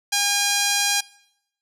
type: tone with band-pass filter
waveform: sawtooth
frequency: 811 Hz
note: G#5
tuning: 41 cents flat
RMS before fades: -21 dBFS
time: 0.12-1.01 s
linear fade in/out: 10 ms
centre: 6000 Hz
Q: 0.96
effects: noise-tail reverb RT60 0.8 s tail -23 dB re dry